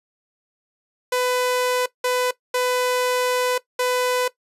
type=tone bursts at uneven times; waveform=sawtooth; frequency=500 Hz; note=B4; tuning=21 cents sharp; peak=-15 dBFS; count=4; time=1.12-1.86 / 2.04-2.31 / 2.54-3.58 / 3.79-4.28 s; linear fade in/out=5 ms; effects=noise-tail reverb RT60 0.1 s tail -17 dB re dry + resampled to 32000 Hz